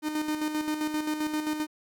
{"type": "tone with tremolo", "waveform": "45% pulse", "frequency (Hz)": 305.6, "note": "D#4", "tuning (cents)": -31, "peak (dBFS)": -26, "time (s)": [0.02, 1.67], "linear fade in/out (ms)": 50, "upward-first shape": "square", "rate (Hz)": 7.6, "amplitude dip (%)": 50, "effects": ["11-bit"]}